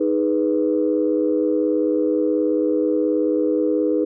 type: chord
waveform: sine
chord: G# minor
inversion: second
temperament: equal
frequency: 311.1 / 415.3 / 493.9 Hz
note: D#4 / G#4 / B4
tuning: 0 / 0 / 0 cents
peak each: -19 / -22 / -21 dBFS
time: 0-4.05 s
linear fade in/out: 10 ms
effects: tanh soft clip ceiling -7 dBFS

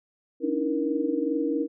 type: tone cluster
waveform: sine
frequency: 279.7 / 301.3 / 324.3 / 471.7 Hz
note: C#4 / D4 / E4 / A#4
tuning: +16 / +44 / -28 / +20 cents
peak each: -29 dBFS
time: 0.4-1.68 s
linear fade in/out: 50 ms
effects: none

